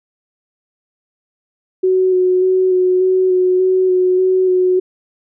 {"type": "tone with vibrato", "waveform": "sine", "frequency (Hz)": 370, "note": "F#4", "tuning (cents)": 0, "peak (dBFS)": -10, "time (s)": [1.83, 4.8], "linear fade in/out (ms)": 10, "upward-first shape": "square", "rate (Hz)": 1.7, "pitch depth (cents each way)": 14, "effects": []}